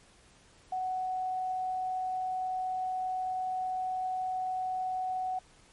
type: tone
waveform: sine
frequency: 744 Hz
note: F#5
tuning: 9 cents sharp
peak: -30 dBFS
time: 0.72-5.39 s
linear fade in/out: 5 ms
effects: pink hiss -60 dBFS RMS until 5.72 s + MP3 48 kbps